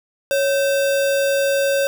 sine tone with sample-and-hold, 554.4 Hz, C#5, in tune, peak -15 dBFS, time 0.31-1.87 s, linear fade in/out 0 ms, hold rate 2100 Hz, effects none

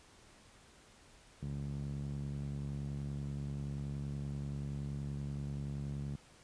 sawtooth tone with band-pass filter, 70.5 Hz, C#2, 30 cents sharp, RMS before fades -40 dBFS, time 1.42-6.16 s, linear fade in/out 5 ms, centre 160 Hz, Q 2.7, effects pink hiss -61 dBFS RMS until 6.43 s + resampled to 22050 Hz

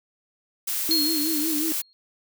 blue noise, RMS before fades -27 dBFS, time 0.67-1.82 s, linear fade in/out 10 ms
sine tone with vibrato, 309.3 Hz, D#4, 10 cents flat, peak -25 dBFS, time 0.89-1.72 s, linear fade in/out 0 ms, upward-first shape sine, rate 5.5 Hz, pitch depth 94 cents each way
sine tone with exponential decay, 4264 Hz, C8, 32 cents sharp, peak -18 dBFS, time 0.91-1.93 s, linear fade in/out 0 ms, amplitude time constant 220 ms
effects none

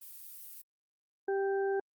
violet noise, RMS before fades -48 dBFS, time 0.01-0.62 s, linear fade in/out 10 ms
harmonic tone, 392 Hz, G4, in tune, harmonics 1 / 2 / 4, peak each -29 / -38 / -42 dBFS, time 1.28-1.8 s, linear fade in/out 5 ms
effects Opus 32 kbps

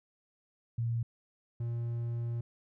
sine / triangle tone pair in turn, 116.54 / 117.76 Hz, A#2 / A#2, 0 / +18 cents, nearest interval unison, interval 18 cents, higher second, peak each -29 / -30 dBFS, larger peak first, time 0.78-1.03 / 1.6-2.41 s, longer second, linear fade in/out 5 ms, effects none

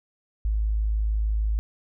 sine tone, 53.3 Hz, G#1, 46 cents sharp, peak -21 dBFS, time 0.45-1.59 s, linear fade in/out 0 ms, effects none

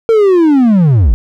triangle linear sweep, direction down, 462.6 to 43.81 Hz, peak -3 dBFS, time 0.09-1.14 s, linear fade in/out 0 ms, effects none

